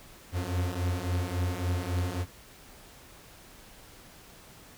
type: beating tone pair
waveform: 45% pulse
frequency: 87 / 90.6 Hz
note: F2 / F#2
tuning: -6 / -36 cents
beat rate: 3.6 Hz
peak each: -32 / -30 dBFS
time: 0.32-2.26 s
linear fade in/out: 50 ms
effects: pink hiss -52 dBFS RMS until 4.77 s